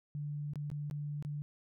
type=tone with dropouts; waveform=sine; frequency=146.83 Hz; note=D3; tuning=in tune; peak=-36 dBFS; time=0.15-1.42 s; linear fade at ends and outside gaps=0 ms; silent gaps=0.535-0.557 / 0.701-0.715 / 0.899-0.911 / 1.225-1.249 s; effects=none